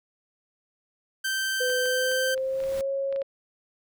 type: tone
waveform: sawtooth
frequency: 1557 Hz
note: G6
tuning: 12 cents flat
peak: -22 dBFS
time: 1.24-2.35 s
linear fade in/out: 10 ms
type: tone with pitch glide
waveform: sine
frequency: 502 to 547.4 Hz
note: B4 to C#5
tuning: +28 to -22 cents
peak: -25 dBFS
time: 1.6-3.23 s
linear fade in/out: 10 ms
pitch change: +150 cents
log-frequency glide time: 1.82-2.9 s
type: clicks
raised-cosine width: 0.3 ms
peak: -28 dBFS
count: 9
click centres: 1.7 / 1.857 / 2.116 / 2.378 / 2.603 / 2.638 / 3.126 / 3.161 / 3.218 s
type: noise with exponential growth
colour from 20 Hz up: pink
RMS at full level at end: -39 dBFS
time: 2.07-2.81 s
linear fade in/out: 0 ms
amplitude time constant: 160 ms
effects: none